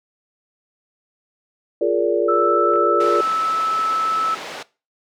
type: chord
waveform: sine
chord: Bb dominant seventh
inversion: second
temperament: equal with one note detuned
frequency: 349.2 / 415.3 / 466.2 / 577.9 Hz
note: F4 / Ab4 / Bb4 / D5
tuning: 0 / 0 / 0 / -28 cents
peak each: -21 dBFS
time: 1.81-3.21 s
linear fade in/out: 5 ms
type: tone with pitch glide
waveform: sine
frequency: 1318.5 to 1308.6 Hz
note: E6 to E6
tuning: 0 to -13 cents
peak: -17 dBFS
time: 2.28-4.35 s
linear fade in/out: 10 ms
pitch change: -13 cents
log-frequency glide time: 2.68-3.43 s
type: clicks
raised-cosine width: 0.5 ms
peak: -23 dBFS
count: 2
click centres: 2.736 / 2.758 s
type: band-pass noise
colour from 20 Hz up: pink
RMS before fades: -33 dBFS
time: 3-4.63 s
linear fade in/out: 5 ms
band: 400 to 4500 Hz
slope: 12 dB/octave
effects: noise-tail reverb RT60 0.3 s tail -20 dB re dry